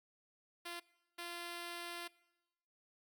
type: tone bursts at uneven times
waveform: 5% pulse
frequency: 345.2 Hz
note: F4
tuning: 20 cents flat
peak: -32 dBFS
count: 2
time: 0.65-0.8 / 1.18-2.08 s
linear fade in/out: 10 ms
effects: noise-tail reverb RT60 1.0 s tail -22 dB re dry + Opus 48 kbps